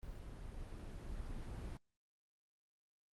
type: noise with level ramp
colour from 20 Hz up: brown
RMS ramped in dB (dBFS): -49 to -44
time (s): 0.03-1.77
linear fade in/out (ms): 0
effects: Opus 24 kbps